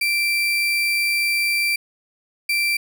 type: tone pair in turn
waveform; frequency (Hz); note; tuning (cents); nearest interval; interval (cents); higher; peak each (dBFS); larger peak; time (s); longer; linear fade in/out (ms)
35% pulse; 2349 / 2349; D7 / D7; 0 / 0; unison; 0; neither; -16; neither; 0.01-1.76 / 2.49-2.77; first; 5
effects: none